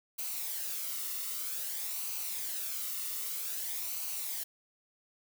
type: noise with flanger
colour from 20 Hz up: blue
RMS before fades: -37 dBFS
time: 0.18-4.44 s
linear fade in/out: 10 ms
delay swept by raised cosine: 0.56 to 1.26 ms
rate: 0.52 Hz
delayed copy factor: -0.5
effects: none